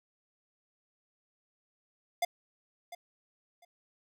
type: tone with echo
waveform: square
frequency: 698.5 Hz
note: F5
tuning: in tune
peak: -27 dBFS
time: 2.22-2.25 s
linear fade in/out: 5 ms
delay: 700 ms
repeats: 2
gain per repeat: -15 dB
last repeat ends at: 3.65 s
effects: none

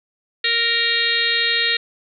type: harmonic tone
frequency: 465.8 Hz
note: A#4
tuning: 1 cent flat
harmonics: 1 / 3 / 4 / 5 / 6 / 7 / 8 / 9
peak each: -32 / -31 / -21 / -26 / -26 / -27 / -22 / -24 dBFS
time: 0.44-1.77 s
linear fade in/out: 5 ms
effects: none

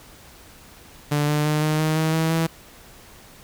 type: tone with pitch steps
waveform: sawtooth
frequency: 147.2 / 149.43 / 151.69 / 153.98 / 156.31 / 158.68 / 161.08 / 163.52 Hz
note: D3 / D3 / D#3 / D#3 / D#3 / D#3 / E3 / E3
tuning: +4 / +30 / -44 / -18 / +8 / +34 / -40 / -14 cents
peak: -15 dBFS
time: 1.11-2.47 s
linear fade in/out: 10 ms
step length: 170 ms
effects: pink hiss -47 dBFS RMS until 3.43 s

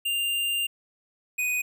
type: tone pair in turn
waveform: square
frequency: 2794 / 2489 Hz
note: F7 / D#7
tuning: 0 / 0 cents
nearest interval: major second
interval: 200 cents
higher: first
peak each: -25 dBFS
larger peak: neither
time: 0.05-0.67 / 1.38-1.62 s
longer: first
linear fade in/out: 10 ms
effects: none

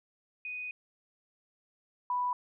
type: tone pair in turn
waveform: sine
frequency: 2489 / 987.8 Hz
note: D#7 / B5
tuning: 0 / 0 cents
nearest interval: octave + major third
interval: 1600 cents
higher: first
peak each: -36 / -28 dBFS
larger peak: second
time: 0.45-0.71 / 2.1-2.33 s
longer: first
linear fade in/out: 2 ms
effects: none

